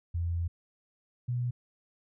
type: tone pair in turn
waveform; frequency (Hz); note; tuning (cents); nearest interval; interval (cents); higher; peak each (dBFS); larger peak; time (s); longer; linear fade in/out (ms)
sine; 85.2 / 122.53; F2 / B2; -42 / -13; tritone; 629; second; -28; neither; 0.14-0.48 / 1.28-1.51; first; 10
effects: none